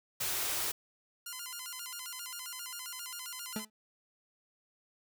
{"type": "band-stop noise", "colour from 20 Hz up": "white", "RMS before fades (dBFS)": -34, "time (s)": [0.2, 0.72], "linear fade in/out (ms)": 10, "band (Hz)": [170, 290], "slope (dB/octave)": 96}
{"type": "tone with vibrato", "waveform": "5% pulse", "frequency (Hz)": 1200, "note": "D6", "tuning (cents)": 37, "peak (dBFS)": -29, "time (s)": [1.26, 3.65], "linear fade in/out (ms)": 5, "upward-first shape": "square", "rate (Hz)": 7.5, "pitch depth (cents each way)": 280}
{"type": "tone with exponential decay", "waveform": "40% pulse", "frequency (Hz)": 216.1, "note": "A3", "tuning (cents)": -31, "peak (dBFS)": -31, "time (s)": [3.56, 3.7], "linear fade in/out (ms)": 2, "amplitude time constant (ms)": 30}
{"effects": []}